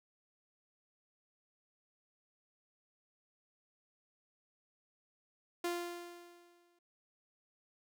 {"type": "tone with exponential decay", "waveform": "sawtooth", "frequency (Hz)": 347.7, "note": "F4", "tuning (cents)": -8, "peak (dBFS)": -29, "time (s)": [5.64, 6.79], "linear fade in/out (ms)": 5, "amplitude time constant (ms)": 250, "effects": []}